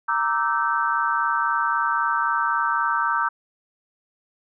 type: chord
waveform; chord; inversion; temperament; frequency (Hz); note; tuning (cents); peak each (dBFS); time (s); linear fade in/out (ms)
sine; E half-diminished seventh; second; equal with one note detuned; 932.3 / 1174.7 / 1318.5 / 1544.6; Bb5 / D6 / E6 / G6; 0 / 0 / 0 / -26; -25; 0.08-3.29; 10
effects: none